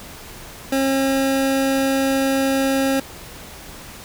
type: tone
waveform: 25% pulse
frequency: 270 Hz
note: C#4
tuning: 45 cents flat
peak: -13 dBFS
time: 0.72-3 s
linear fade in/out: 5 ms
effects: pink hiss -38 dBFS RMS until 4.04 s